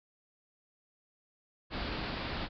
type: low-pass noise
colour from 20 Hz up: pink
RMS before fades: -37 dBFS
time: 1.7-2.49 s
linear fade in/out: 50 ms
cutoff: 4900 Hz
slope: 96 dB/octave
effects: none